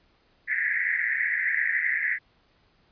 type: band-pass noise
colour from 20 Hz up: pink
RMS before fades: -26 dBFS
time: 0.47-2.19 s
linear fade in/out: 50 ms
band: 1700 to 2100 Hz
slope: 96 dB/octave
effects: pink hiss -64 dBFS RMS until 2.91 s + resampled to 11025 Hz